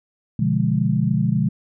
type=chord; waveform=sine; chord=B diminished seventh; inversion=none; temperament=equal; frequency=123.47 / 146.83 / 174.61 / 207.7 Hz; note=B2 / D3 / F3 / Ab3; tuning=0 / 0 / 0 / 0 cents; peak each=-22 dBFS; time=0.39-1.49 s; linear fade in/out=5 ms; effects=none